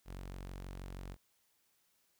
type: tone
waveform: sawtooth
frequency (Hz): 46.25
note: F#1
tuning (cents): 0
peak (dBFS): -40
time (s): 0.05-1.17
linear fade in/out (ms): 50
effects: white hiss -75 dBFS RMS until 2.19 s